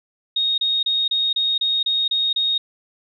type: tone bursts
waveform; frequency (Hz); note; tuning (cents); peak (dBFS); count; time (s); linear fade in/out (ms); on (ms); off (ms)
sine; 3729; A#7; 0; -17; 9; 0.36-2.58; 5; 220; 30
effects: none

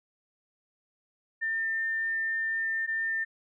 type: tone pair in turn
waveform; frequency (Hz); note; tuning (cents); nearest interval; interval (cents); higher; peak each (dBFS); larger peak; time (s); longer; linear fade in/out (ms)
sine; 1801 / 1801; A6 / A6; +40 / +40; unison; 0; neither; -27; neither; 1.41-2.87 / 2.87-3.25; first; 20
effects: none

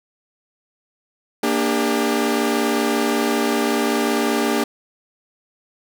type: chord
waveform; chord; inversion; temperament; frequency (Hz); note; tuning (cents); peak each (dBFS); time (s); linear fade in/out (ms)
sawtooth; G minor; first; equal with one note detuned; 233.1 / 293.7 / 400.9; Bb3 / D4 / G4; 0 / 0 / +39; -18; 1.43-4.64; 5
effects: none

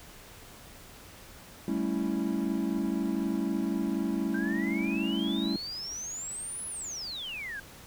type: chord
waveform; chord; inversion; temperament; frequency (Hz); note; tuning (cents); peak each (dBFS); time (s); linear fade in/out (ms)
triangle; A dominant seventh; third; equal; 196 / 220 / 277.2 / 329.6; G3 / A3 / C#4 / E4; 0 / 0 / 0 / 0; -31; 1.68-5.56; 2
type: exponential two-way sweep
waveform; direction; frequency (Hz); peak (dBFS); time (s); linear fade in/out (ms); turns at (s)
sine; up then down; 1548 to 10548 to 1548; -35; 4.34-7.6; 5; 6.67
effects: pink hiss -50 dBFS RMS until 7.86 s

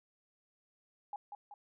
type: tone with echo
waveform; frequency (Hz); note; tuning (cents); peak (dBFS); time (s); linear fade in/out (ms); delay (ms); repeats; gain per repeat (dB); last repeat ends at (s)
sine; 820; G#5; -22; -38; 1.13-1.16; 2; 190; 2; -5; 1.54
effects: none

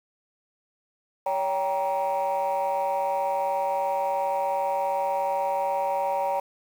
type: chord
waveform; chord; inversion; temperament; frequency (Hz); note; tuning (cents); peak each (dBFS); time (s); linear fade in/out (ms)
sine; G diminished; second; just; 564.5 / 784 / 940.8; Db5 / G5 / Bb5; +31 / 0 / +16; -26; 1.26-6.4; 5
effects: tanh soft clip ceiling -19 dBFS + 8-bit

